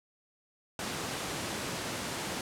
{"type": "high-pass noise", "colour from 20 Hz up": "pink", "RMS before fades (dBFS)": -36, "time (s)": [0.79, 2.41], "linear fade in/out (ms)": 2, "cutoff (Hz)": 130, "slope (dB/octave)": 12, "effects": ["low-pass 10000 Hz 12 dB/octave"]}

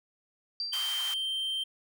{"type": "tone with exponential decay", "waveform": "sine", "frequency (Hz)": 4699, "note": "D8", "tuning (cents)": 0, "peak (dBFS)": -29, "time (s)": [0.6, 1.25], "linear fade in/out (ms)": 1, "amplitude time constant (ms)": 140}
{"type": "tone", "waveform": "triangle", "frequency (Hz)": 3136, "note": "G7", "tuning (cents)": 0, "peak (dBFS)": -28, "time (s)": [0.72, 1.64], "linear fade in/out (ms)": 10}
{"type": "high-pass noise", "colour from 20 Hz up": "pink", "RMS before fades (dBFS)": -40, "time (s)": [0.73, 1.14], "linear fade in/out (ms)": 2, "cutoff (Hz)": 1000, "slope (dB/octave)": 24}
{"effects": []}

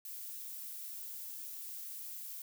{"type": "noise", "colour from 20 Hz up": "violet", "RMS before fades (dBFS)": -45, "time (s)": [0.05, 2.42], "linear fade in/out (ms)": 2, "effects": []}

